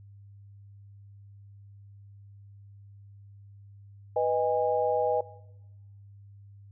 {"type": "chord", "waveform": "sine", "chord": "G# minor", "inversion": "first", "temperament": "equal with one note detuned", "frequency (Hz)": [493.9, 622.3, 817.8], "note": ["B4", "D#5", "G#5"], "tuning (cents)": [0, 0, -27], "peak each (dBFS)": [-26, -28, -29], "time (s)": [4.16, 5.21], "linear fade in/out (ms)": 5, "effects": ["noise-tail reverb RT60 1.0 s tail -20 dB re dry", "added 100 Hz sine -48 dBFS peak until 6.71 s"]}